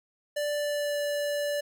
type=tone with pitch glide; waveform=square; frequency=587.3 to 581.9 Hz; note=D5 to D5; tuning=0 to -16 cents; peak=-28 dBFS; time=0.36-1.61 s; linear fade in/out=10 ms; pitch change=-16 cents; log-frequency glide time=0.55-0.99 s; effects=none